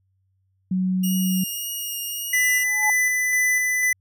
sine tone, 185.6 Hz, F#3, 6 cents sharp, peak -19 dBFS, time 0.71-1.44 s, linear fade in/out 5 ms
5% pulse tone with vibrato, 2858 Hz, F7, 39 cents sharp, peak -19 dBFS, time 1.03-2.64 s, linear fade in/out 10 ms, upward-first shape triangle, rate 1.8 Hz, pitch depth 16 cents each way
square tone with tremolo, 2000 Hz, B6, 21 cents sharp, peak -18 dBFS, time 2.33-3.93 s, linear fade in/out 5 ms, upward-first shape square, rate 2 Hz, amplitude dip 25%
sine tone with exponential growth, 851 Hz, G#5, 42 cents sharp, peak -19 dBFS, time 2.61-2.9 s, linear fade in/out 2 ms, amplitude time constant 63 ms
effects added 95 Hz sine -64 dBFS peak until 4 s

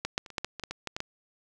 clicks, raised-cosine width 0.2 ms, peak -13 / -10 / -28 / -28 / -12 / -14 / -21 / -17 / -18 / -16 / -16 / -15 dBFS, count 12, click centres 0.05 / 0.179 / 0.262 / 0.303 / 0.382 / 0.446 / 0.597 / 0.637 / 0.71 / 0.873 / 0.965 / 1.004 s, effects none

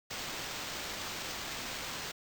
violet noise with sample-and-hold, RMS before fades -40 dBFS, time 0.1-2.12 s, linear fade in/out 10 ms, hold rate 11025 Hz, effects none

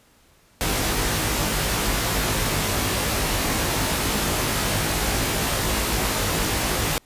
pink noise with comb filter, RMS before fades -23 dBFS, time 0.61-6.98 s, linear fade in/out 0 ms, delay 19 ms, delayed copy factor +0.9, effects pink hiss -57 dBFS RMS until 7.05 s + resampled to 32000 Hz

